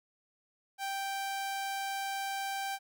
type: tone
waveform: sawtooth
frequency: 784 Hz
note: G5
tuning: in tune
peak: -30 dBFS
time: 0.78-2.79 s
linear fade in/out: 50 ms
effects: none